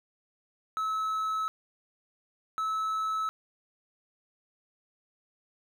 triangle tone pair in turn, 1296 / 1300.5 Hz, E6 / E6, -30 / -24 cents, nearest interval unison, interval 6 cents, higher second, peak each -26 dBFS, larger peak neither, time 0.77-1.48 / 2.58-3.29 s, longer neither, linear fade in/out 0 ms, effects none

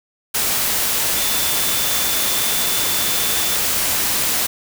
sine tone in noise, 3520 Hz, A7, in tune, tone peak -27 dBFS, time 1.16-3.56 s, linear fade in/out 10 ms, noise white, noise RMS -19 dBFS, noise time 0.34-4.47 s, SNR -11 dB, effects none

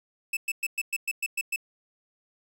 45% pulse tone bursts, 2625 Hz, E7, 8 cents flat, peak -26 dBFS, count 9, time 0.33-1.561 s, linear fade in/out 5 ms, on 39 ms, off 110 ms, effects none

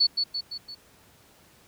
sine tone with echo, 4435 Hz, C#8, in tune, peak -17 dBFS, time 0-0.07 s, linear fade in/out 10 ms, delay 170 ms, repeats 4, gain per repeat -5 dB, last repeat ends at 0.75 s, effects pink hiss -57 dBFS RMS until 1.67 s + high-pass 60 Hz 12 dB/octave

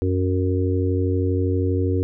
harmonic tone, 92.5 Hz, F#2, in tune, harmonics 1 / 3 / 4 / 5, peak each -20 / -25 / -26 / -27 dBFS, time 0.02-2.03 s, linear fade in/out 0 ms, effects none

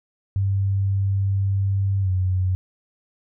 sine tone with pitch glide, 98 to 92.61 Hz, G2 to F#2, 0 to +2 cents, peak -18 dBFS, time 0.36-2.55 s, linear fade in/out 0 ms, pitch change -98 cents, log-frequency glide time 2.01-2.1 s, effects none

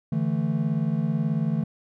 triangle chord, D suspended second, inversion none, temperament just, 146.83 / 165.19 / 220.2 Hz, D3 / E3 / A3, 0 / +4 / +2 cents, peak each -25 / -24 / -25 dBFS, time 0.12-1.64 s, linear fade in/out 5 ms, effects none

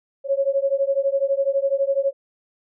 sine beating tone pair, 544 / 556 Hz, C#5 / C#5, -33 / +5 cents, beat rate 12 Hz, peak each -21 dBFS, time 0.24-2.13 s, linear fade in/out 50 ms, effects none

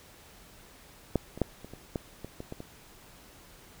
clicks, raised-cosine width 2 ms, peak -11 / -27 / -11 / -30 / -29 / -17 / -25 / -25 / -24 / -26 dBFS, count 10, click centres 1.157 / 1.376 / 1.417 / 1.646 / 1.736 / 1.958 / 2.246 / 2.404 / 2.524 / 2.604 s, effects pink hiss -54 dBFS RMS until 3.8 s

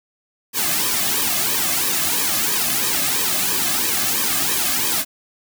white noise with flanger, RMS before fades -20 dBFS, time 0.53-5.05 s, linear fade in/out 50 ms, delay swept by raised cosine 1.4 to 2.17 ms, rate 3 Hz, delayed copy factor -0.9, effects none

